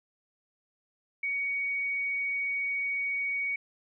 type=tone; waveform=sine; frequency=2243 Hz; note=C#7; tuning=20 cents sharp; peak=-28 dBFS; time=1.23-3.56 s; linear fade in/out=5 ms; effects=none